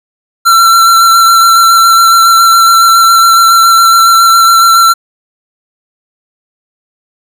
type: tone with vibrato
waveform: square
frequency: 1354 Hz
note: E6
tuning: 46 cents sharp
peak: -3 dBFS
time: 0.45-4.94 s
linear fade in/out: 20 ms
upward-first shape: square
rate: 7.2 Hz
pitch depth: 14 cents each way
effects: none